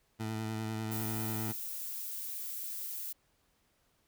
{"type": "tone with vibrato", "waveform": "20% pulse", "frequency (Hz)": 110, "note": "A2", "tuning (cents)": 0, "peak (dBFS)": -30, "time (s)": [0.19, 1.53], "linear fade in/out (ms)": 20, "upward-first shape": "sine", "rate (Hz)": 10, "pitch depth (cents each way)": 23}
{"type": "noise", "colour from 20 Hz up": "violet", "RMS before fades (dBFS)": -40, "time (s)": [0.91, 3.13], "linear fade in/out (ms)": 10}
{"effects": ["pink hiss -73 dBFS RMS until 4.07 s"]}